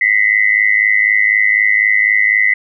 sine tone with amplitude modulation, 2010 Hz, B6, 30 cents sharp, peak -5 dBFS, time 0.01-2.54 s, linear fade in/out 5 ms, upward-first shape sine, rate 104 Hz, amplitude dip 90%, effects none

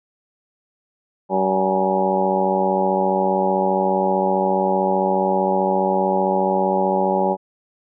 harmonic tone with a mistuned harmonic, 95.2 Hz, F#2, 50 cents sharp, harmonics 2 / 3 / 4 / 5 / 6 / 7 / 8 / 9 / 10, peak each -24 / -32 / -23 / -29 / -22 / -33 / -28 / -21 / -28 dBFS, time 1.29-7.37 s, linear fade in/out 50 ms, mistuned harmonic 9, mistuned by -44 cents, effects none

